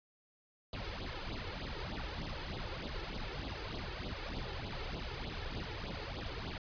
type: noise with flanger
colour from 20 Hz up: pink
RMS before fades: -41 dBFS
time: 0.73-6.58 s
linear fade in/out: 2 ms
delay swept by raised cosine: 0.24 to 2.34 ms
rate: 3.3 Hz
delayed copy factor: +0.85
effects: resampled to 11025 Hz